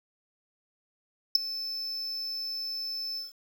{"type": "tone with ADSR envelope", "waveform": "triangle", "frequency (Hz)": 5270, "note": "E8", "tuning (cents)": -1, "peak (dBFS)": -12, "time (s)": [1.35, 3.33], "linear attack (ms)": 4, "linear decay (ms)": 10, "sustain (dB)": -19, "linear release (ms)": 160, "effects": ["9-bit"]}